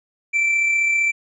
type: tone with amplitude modulation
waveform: triangle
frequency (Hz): 2338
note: D7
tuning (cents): -8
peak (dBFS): -13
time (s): 0.33-1.12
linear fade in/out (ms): 20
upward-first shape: sine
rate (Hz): 35.3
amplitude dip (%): 30
effects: resampled to 22050 Hz